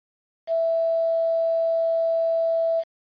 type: tone with quantisation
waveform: sine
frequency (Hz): 659.3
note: E5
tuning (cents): 0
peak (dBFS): -19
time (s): 0.47-2.84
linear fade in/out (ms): 50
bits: 7
effects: resampled to 11025 Hz